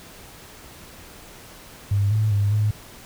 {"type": "tone with pitch steps", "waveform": "sine", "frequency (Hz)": [100.6, 107.8, 101.7, 105.9], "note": ["G2", "A2", "G#2", "G#2"], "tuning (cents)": [45, -35, -36, 34], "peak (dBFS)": -17, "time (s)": [1.91, 2.71], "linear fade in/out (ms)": 5, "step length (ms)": 200, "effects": ["pink hiss -44 dBFS RMS until 3.05 s"]}